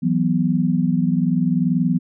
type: chord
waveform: sine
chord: E suspended second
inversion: none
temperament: just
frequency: 164.81 / 185.42 / 247.2 Hz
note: E3 / F#3 / B3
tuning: 0 / +4 / +2 cents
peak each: -20 dBFS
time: 0.02-1.99 s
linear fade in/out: 20 ms
effects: none